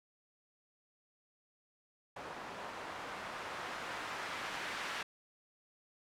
blue noise with low-pass filter sweep, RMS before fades -43 dBFS, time 2.16-5.03 s, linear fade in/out 5 ms, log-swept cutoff 880 to 1800 Hz, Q 0.91, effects none

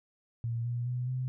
sine tone with pitch steps, 116.54 / 120.23 / 124.04 / 127.97 Hz, A#2 / B2 / B2 / C3, 0 / -46 / +8 / -38 cents, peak -30 dBFS, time 0.44-1.28 s, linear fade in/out 0 ms, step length 210 ms, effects none

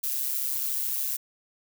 violet noise with amplitude modulation, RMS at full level -26 dBFS, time 0.03-1.17 s, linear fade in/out 10 ms, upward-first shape sine, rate 134 Hz, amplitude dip 65%, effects none

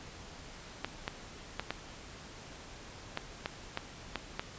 clicks, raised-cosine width 0.3 ms, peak -17 dBFS, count 9, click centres 0.846 / 1.079 / 1.596 / 1.706 / 3.174 / 3.459 / 3.774 / 4.157 / 4.395 s, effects pink hiss -49 dBFS RMS until 4.58 s + resampled to 16000 Hz

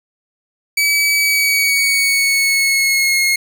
sawtooth tone with pitch glide, 2286 to 2158 Hz, D7 to C#7, -47 to -47 cents, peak -9 dBFS, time 0.77-3.36 s, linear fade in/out 5 ms, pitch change -100 cents, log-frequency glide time 1.17-3.2 s, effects none

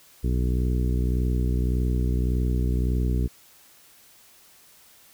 harmonic tone, 61.74 Hz, B1, in tune, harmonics 1 / 2 / 3 / 4 / 5 / 6 / 7, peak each -22 / -28 / -32 / -34 / -36 / -38 / -39 dBFS, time 0.23-3.28 s, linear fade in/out 20 ms, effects white hiss -54 dBFS RMS until 5.13 s

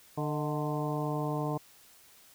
harmonic tone with a mistuned harmonic, 149 Hz, D3, 25 cents sharp, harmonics 1 / 2 / 3 / 4 / 5 / 6 / 7, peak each -33 / -36 / -38 / -39 / -40 / -41 / -41 dBFS, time 0.17-1.58 s, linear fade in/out 10 ms, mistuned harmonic 4, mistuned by +64 cents, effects white hiss -58 dBFS RMS until 2.34 s

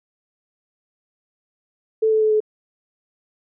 sine tone with pitch steps, 440 / 436.2 / 432.4 / 428.7 Hz, A4 / A4 / A4 / A4, 0 / -15 / -30 / -45 cents, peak -14 dBFS, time 2.02-2.404 s, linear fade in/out 10 ms, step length 96 ms, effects none

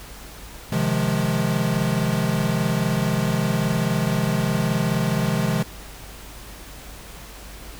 square chord, F minor seventh, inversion second, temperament equal with one note detuned, 130.81 / 155.56 / 174.61 / 210.1 Hz, C3 / Eb3 / F3 / Ab3, 0 / 0 / 0 / +20 cents, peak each -26 dBFS, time 0.72-5.63 s, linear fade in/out 5 ms, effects added 50 Hz sine -41 dBFS peak until 7.79 s + pink hiss -41 dBFS RMS until 7.79 s

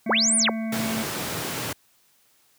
harmonic tone, 222.8 Hz, A3, 22 cents sharp, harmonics 1 / 3 / 5 / 7 / 9 / 10, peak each -26 / -36 / -47 / -47 / -46 / -42 dBFS, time 0.06-1.03 s, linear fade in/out 5 ms
sine linear two-way sweep, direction up then down, 166.5 to 9770 to 166.5 Hz, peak -18 dBFS, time 0.09-0.5 s, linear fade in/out 5 ms, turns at 0.36 s
pink high-pass noise, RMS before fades -30 dBFS, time 0.72-1.73 s, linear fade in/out 5 ms, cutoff 100 Hz, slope 24 dB/octave
effects white hiss -62 dBFS RMS until 2.58 s + high-pass 60 Hz 12 dB/octave

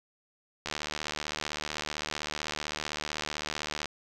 click train, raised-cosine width 0.2 ms, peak -15 dBFS, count 243, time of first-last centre 0.66-3.857 s, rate 75.7 Hz, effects none

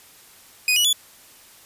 sawtooth tone with pitch steps, 2489 / 2926 / 3440 Hz, D#7 / F#7 / A7, 0 / -20 / -40 cents, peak -13 dBFS, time 0.68-0.929 s, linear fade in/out 2 ms, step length 83 ms, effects white hiss -49 dBFS RMS until 1.65 s + resampled to 32000 Hz

